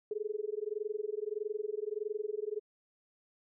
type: tone with amplitude modulation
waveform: sine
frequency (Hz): 423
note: G#4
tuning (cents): +32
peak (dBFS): -30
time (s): 0.11-2.6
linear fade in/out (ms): 2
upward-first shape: sine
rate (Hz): 21.6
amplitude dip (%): 100
effects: none